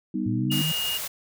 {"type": "chord", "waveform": "sine", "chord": "G augmented", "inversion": "none", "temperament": "equal", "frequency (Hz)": [196, 246.9, 311.1], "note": ["G3", "B3", "D#4"], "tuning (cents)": [0, 0, 0], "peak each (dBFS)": -29, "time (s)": [0.14, 0.62], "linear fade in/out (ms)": 5}
{"type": "linear sweep", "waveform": "sine", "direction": "up", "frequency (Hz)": [110, 162.9], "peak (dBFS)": -26, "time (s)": [0.26, 0.72], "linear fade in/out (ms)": 5}
{"type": "tone", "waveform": "sine", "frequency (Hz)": 2851, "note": "F7", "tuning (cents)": 35, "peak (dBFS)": -26, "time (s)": [0.5, 0.98], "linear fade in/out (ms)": 10}
{"type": "band-stop noise", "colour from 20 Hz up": "white", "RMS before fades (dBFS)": -32, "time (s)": [0.51, 1.08], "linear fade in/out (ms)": 10, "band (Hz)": [210, 410], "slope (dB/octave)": 48}
{"effects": []}